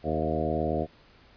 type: harmonic tone with a mistuned harmonic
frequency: 78.4 Hz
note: D#2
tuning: 14 cents sharp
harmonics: 1 / 2 / 3 / 4 / 5 / 6 / 7 / 8 / 9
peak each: -34 / -34 / -34 / -34 / -34 / -34 / -34 / -34 / -34 dBFS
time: 0.03-0.87 s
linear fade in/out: 50 ms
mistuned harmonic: 8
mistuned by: +28 cents
effects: pink hiss -57 dBFS RMS until 1.36 s + resampled to 11025 Hz